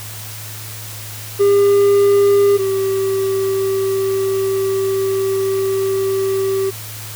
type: tone pair in turn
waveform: triangle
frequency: 401.8 / 387.1 Hz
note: G4 / G4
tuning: +43 / -22 cents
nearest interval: minor second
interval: 65 cents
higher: first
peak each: -7 / -13 dBFS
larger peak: first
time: 1.39-2.58 / 2.58-6.71 s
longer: second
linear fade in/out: 20 ms
effects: added 107 Hz sine -32 dBFS peak until 7.15 s + white hiss -32 dBFS RMS until 7.15 s